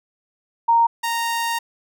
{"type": "tone pair in turn", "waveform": ["sine", "sawtooth"], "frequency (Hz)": [928, 928], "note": ["A#5", "A#5"], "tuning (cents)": [-8, -8], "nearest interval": "unison", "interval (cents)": 0, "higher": "neither", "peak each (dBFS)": [-12, -17], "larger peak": "first", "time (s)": [[0.68, 0.87], [1.03, 1.59]], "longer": "second", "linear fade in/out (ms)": 10, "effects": []}